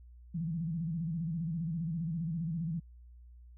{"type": "tone with vibrato", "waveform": "sine", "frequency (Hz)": 164.81, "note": "E3", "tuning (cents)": 0, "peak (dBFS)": -32, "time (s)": [0.34, 2.8], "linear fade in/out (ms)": 10, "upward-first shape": "square", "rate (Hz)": 15, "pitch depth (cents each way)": 95, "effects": ["added 60 Hz sine -51 dBFS peak until 3.57 s"]}